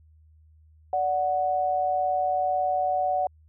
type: tone pair together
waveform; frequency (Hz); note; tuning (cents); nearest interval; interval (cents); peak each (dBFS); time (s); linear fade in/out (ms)
sine; 581.9 / 740; D5 / F#5; -16 / 0; major third; 416; -28 / -23; 0.93-3.27; 2
effects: added 78 Hz sine -53 dBFS peak until 3.48 s